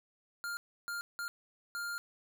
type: tone bursts at uneven times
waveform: square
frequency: 1403 Hz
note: F6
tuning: 8 cents sharp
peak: -37 dBFS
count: 4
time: 0.44-0.57 / 0.88-1.01 / 1.19-1.28 / 1.75-1.98 s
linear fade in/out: 0 ms
effects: none